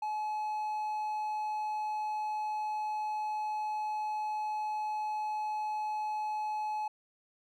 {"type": "tone", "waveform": "triangle", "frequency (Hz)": 853, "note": "G#5", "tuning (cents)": 46, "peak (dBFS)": -30, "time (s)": [0.02, 6.88], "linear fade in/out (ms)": 5, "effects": []}